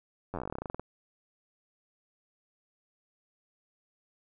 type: slowing click train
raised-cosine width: 1 ms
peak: -22 dBFS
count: 19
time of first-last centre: 0.34-0.796 s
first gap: 10 ms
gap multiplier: 1.1
effects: none